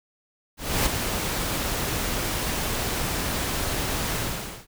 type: noise with ADSR envelope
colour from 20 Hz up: pink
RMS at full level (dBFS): -21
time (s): 0.57-4.67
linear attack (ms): 290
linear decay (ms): 13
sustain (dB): -6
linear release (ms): 490
effects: none